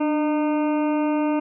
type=harmonic tone with a mistuned harmonic; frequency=305.1 Hz; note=D#4; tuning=34 cents flat; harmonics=1 / 2 / 3 / 4 / 5 / 7 / 8 / 9; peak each=-20 / -27 / -29 / -36 / -41 / -44 / -42 / -42 dBFS; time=0-1.4 s; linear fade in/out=10 ms; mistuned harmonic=1; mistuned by=-44 cents; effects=none